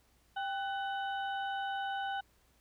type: harmonic tone with a mistuned harmonic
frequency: 747 Hz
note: F#5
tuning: 16 cents sharp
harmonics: 1 / 2 / 4 / 5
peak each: -35 / -40 / -46 / -55 dBFS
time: 0.36-2.21 s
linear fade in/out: 10 ms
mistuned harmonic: 1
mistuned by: +93 cents
effects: added 60 Hz sine -70 dBFS peak until 2.6 s + pink hiss -70 dBFS RMS until 2.6 s